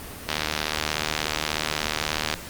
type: click train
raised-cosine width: 0.2 ms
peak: -6 dBFS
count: 158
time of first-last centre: 0.29-2.34 s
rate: 76.6 Hz
effects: pink hiss -38 dBFS RMS until 2.49 s + Opus 32 kbps